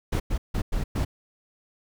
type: noise bursts at uneven times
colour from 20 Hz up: brown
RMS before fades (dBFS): -25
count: 5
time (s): 0.12-0.2 / 0.3-0.38 / 0.54-0.62 / 0.72-0.84 / 0.95-1.05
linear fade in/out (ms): 10
effects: none